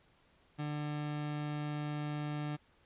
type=tone; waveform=30% pulse; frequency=148.7 Hz; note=D3; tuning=22 cents sharp; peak=-33 dBFS; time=0.58-2.57 s; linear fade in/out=20 ms; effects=pink hiss -68 dBFS RMS until 2.85 s + resampled to 8000 Hz